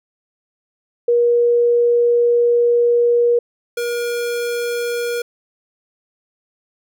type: tone pair in turn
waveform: sine / square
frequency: 476.8 / 476.8 Hz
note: A#4 / A#4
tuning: +39 / +39 cents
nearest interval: unison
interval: 0 cents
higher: neither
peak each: -11 / -20 dBFS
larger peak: first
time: 1.08-3.39 / 3.77-5.22 s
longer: first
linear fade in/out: 5 ms
effects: none